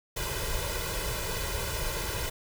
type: noise with comb filter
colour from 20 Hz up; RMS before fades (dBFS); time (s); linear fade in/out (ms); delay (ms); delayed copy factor
pink; -32; 0.16-2.3; 10; 2; +0.9
effects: none